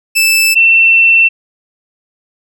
sawtooth / sine tone pair in turn, 2637 / 2691 Hz, E7 / E7, 0 / +35 cents, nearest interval unison, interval 35 cents, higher second, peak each -4 dBFS, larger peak neither, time 0.15-0.55 / 0.55-1.29 s, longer second, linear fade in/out 20 ms, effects none

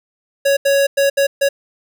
square tone bursts at uneven times, 556 Hz, C#5, 5 cents sharp, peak -12 dBFS, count 5, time 0.45-0.57 / 0.65-0.87 / 0.97-1.1 / 1.17-1.27 / 1.41-1.49 s, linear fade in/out 10 ms, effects none

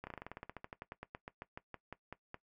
slowing click train, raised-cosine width 0.5 ms, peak -29 dBFS, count 25, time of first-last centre 0.04-2.344 s, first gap 30 ms, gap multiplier 1.09, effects noise-tail reverb RT60 0.1 s tail -17 dB re dry

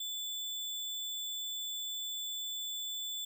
sine tone with sample-and-hold, 3484 Hz, A7, 18 cents flat, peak -36 dBFS, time 0-3.25 s, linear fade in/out 5 ms, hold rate 11025 Hz, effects none

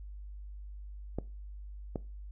clicks, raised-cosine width 2 ms, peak -20 dBFS, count 2, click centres 1.186 / 1.958 s, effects noise-tail reverb RT60 0.3 s tail -20 dB re dry + added 50 Hz sine -42 dBFS peak until 2.31 s

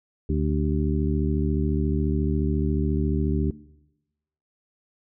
harmonic tone with a mistuned harmonic, 74.2 Hz, D2, 18 cents sharp, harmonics 1 / 2 / 3 / 4 / 5, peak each -24 / -27 / -29 / -30 / -31 dBFS, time 0.29-3.51 s, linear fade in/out 5 ms, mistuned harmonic 5, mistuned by +75 cents, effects noise-tail reverb RT60 1.0 s tail -20 dB re dry

